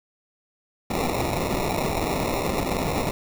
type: noise with sample-and-hold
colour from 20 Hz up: violet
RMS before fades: -25 dBFS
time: 0.9-3.11 s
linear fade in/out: 5 ms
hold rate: 1575 Hz
effects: none